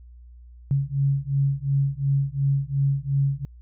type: beating tone pair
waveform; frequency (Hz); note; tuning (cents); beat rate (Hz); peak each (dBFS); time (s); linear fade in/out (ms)
sine; 137.3 / 140.1; C#3 / C#3; -16 / +19; 2.8; -23; 0.71-3.45; 0
effects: added 60 Hz sine -43 dBFS peak until 3.61 s